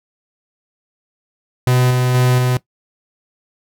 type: tone with tremolo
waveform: 45% pulse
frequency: 125.9 Hz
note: B2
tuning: 34 cents sharp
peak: -11 dBFS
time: 1.67-2.57 s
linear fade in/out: 2 ms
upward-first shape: square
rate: 2.1 Hz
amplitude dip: 25%
effects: noise-tail reverb RT60 0.1 s tail -18 dB re dry